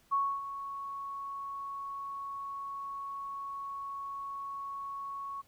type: tone with ADSR envelope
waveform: sine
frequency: 1108.7 Hz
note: C#6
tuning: in tune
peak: -25 dBFS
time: 0.11-5.42 s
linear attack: 22 ms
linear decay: 280 ms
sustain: -12 dB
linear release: 18 ms
effects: pink hiss -66 dBFS RMS until 5.47 s